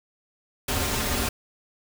pink noise with comb filter, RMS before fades -26 dBFS, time 0.68-1.29 s, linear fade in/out 5 ms, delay 6.1 ms, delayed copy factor -0.75, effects none

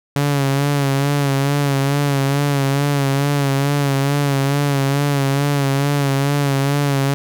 sawtooth tone with vibrato, 140.4 Hz, C#3, 22 cents sharp, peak -11 dBFS, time 0.16-7.14 s, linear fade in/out 0 ms, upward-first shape sine, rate 2.3 Hz, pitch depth 46 cents each way, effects none

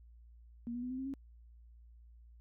sine tone with pitch steps, 236.1 / 243 / 250.1 / 257.5 / 265 / 272.8 Hz, A#3 / B3 / B3 / C4 / C4 / C#4, +22 / -28 / +22 / -28 / +22 / -28 cents, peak -37 dBFS, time 0.67-1.138 s, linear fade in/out 0 ms, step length 78 ms, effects added 58 Hz sine -55 dBFS peak until 2.4 s

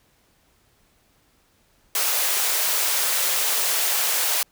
white high-pass noise, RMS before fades -22 dBFS, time 1.95-4.43 s, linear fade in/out 2 ms, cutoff 450 Hz, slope 24 dB/octave, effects pink hiss -62 dBFS RMS until 4.51 s

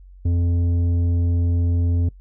sine tone with tanh clipping, 86.4 Hz, F2, 18 cents flat, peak -18 dBFS, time 0.25-2.09 s, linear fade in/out 5 ms, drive 9 dB, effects noise-tail reverb RT60 0.1 s tail -22 dB re dry + added 46 Hz sine -41 dBFS peak until 2.2 s

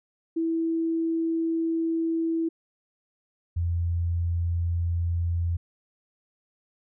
sine tone pair in turn, 328.1 / 85.48 Hz, E4 / F2, -8 / -37 cents, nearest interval octave + major seventh, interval 2329 cents, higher first, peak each -23 dBFS, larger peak neither, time 0.36-2.49 / 3.56-5.57 s, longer first, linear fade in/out 10 ms, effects none

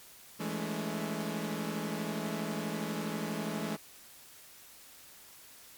sawtooth chord, A major seventh, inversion second, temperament equal with one note detuned, 164.81 / 207.7 / 220 / 284 Hz, E3 / G#3 / A3 / C#4, 0 / 0 / 0 / +42 cents, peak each -35 / -34 / -35 / -38 dBFS, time 0.39-3.77 s, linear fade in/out 20 ms, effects white hiss -54 dBFS RMS until 5.77 s + MP3 96 kbps

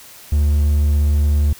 triangle tone, 73.6 Hz, D2, 4 cents sharp, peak -10 dBFS, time 0.32-1.53 s, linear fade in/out 5 ms, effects white hiss -41 dBFS RMS until 1.59 s

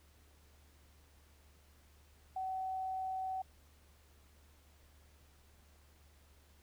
sine tone, 756 Hz, F#5, 37 cents sharp, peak -36 dBFS, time 2.36-3.42 s, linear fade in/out 5 ms, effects added 73 Hz sine -63 dBFS peak until 6.62 s + pink hiss -68 dBFS RMS until 6.62 s

